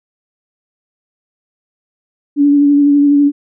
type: tone with vibrato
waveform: sine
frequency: 286.8 Hz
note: D4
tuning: 41 cents flat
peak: -6 dBFS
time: 2.36-3.32 s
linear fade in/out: 50 ms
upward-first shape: sine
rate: 12 Hz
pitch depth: 20 cents each way
effects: none